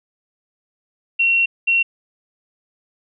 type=tone bursts at uneven times; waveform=sine; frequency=2731 Hz; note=F7; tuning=39 cents flat; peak=-13 dBFS; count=2; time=1.19-1.46 / 1.67-1.83 s; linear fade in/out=10 ms; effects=none